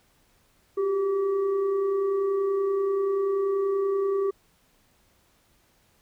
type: tone with frequency modulation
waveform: sine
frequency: 394.2 Hz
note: G4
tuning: 10 cents sharp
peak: -22 dBFS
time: 0.77-4.31 s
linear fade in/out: 10 ms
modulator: 758 Hz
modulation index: 0.39
effects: pink hiss -64 dBFS RMS until 6.01 s